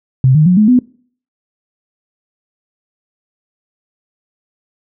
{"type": "tone with pitch steps", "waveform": "sine", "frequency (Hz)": [130.81, 153.77, 180.77, 212.5, 249.8], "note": ["C3", "D#3", "F#3", "G#3", "B3"], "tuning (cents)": [0, -20, -40, 40, 20], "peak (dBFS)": -5, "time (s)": [0.24, 0.79], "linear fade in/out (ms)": 2, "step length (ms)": 110, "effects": ["noise-tail reverb RT60 0.5 s tail -23 dB re dry"]}